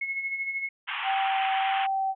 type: tone with tremolo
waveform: sine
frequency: 2180 Hz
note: C#7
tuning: 29 cents flat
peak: -26 dBFS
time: 0.01-0.69 s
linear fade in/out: 5 ms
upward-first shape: sine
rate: 13 Hz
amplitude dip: 55%
type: band-pass noise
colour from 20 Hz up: white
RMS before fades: -32 dBFS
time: 0.87-1.87 s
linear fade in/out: 20 ms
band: 790 to 3200 Hz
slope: 96 dB/octave
type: tone with vibrato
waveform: sine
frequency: 774 Hz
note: G5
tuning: 22 cents flat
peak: -24 dBFS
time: 1.03-2.15 s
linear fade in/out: 50 ms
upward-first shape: triangle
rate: 1.6 Hz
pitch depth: 9 cents each way
effects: none